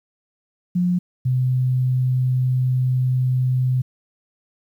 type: tone pair in turn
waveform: sine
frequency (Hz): 178.5 / 127.83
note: F3 / C3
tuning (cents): +38 / -40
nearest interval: tritone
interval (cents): 578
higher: first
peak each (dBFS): -16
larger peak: neither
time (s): 0.75-0.99 / 1.25-3.82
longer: second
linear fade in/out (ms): 10
effects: 9-bit